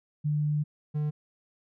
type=tone pair in turn; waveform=sine / triangle; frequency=149.2 / 149.99 Hz; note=D3 / D3; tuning=+28 / +37 cents; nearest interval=unison; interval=9 cents; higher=second; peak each=-24 dBFS; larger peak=neither; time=0.24-0.64 / 0.94-1.11 s; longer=first; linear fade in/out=20 ms; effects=none